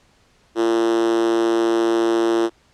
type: tone with high-pass filter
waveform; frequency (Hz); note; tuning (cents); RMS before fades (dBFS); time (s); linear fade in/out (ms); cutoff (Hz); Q
5% pulse; 114.3; A#2; -34; -18; 0.55-2.5; 50; 350; 7.7
effects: pink hiss -57 dBFS RMS until 2.73 s + low-pass 7000 Hz 12 dB/octave